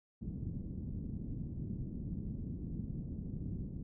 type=low-pass noise; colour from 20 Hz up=white; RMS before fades=-41 dBFS; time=0.21-3.83 s; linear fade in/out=10 ms; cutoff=230 Hz; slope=24 dB/octave; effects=none